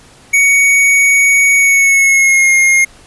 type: tone with pitch glide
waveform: square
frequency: 2237 to 2137 Hz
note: C#7 to C7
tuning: +15 to +36 cents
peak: -7 dBFS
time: 0.33-2.85 s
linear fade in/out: 10 ms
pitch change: -79 cents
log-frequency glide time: 1.57-2.53 s
effects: pink hiss -42 dBFS RMS until 3.06 s + resampled to 24000 Hz